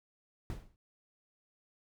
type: noise with exponential decay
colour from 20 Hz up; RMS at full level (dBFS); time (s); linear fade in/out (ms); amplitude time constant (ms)
brown; -34; 0.5-0.76; 1; 56
effects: none